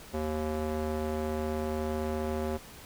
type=tone with band-pass filter; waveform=square; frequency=77.3 Hz; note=D#2; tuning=11 cents flat; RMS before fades=-32 dBFS; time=0.13-2.58 s; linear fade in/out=20 ms; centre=480 Hz; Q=0.99; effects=pink hiss -49 dBFS RMS until 2.85 s